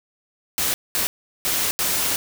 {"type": "noise bursts at uneven times", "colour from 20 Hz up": "white", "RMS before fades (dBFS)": -22, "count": 4, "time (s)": [[0.58, 0.74], [0.95, 1.07], [1.45, 1.71], [1.79, 2.16]], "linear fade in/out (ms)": 0, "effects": []}